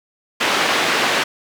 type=band-pass noise; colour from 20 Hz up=white; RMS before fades=-18 dBFS; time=0.4-1.24 s; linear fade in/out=10 ms; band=240 to 2700 Hz; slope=12 dB/octave; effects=none